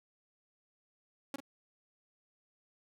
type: tone with echo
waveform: sawtooth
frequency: 277.2 Hz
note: C#4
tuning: in tune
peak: -32 dBFS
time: 1.34-1.36 s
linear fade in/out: 2 ms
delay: 43 ms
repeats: 1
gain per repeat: -9 dB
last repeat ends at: 1.403 s
effects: none